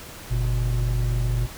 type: tone pair together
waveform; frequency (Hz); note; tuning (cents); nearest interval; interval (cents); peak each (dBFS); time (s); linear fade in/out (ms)
triangle; 47.86 / 120; G1 / B2; -41 / -49; octave + major third; 1592; -21; 0.3-1.47; 20
effects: pink hiss -40 dBFS RMS until 1.57 s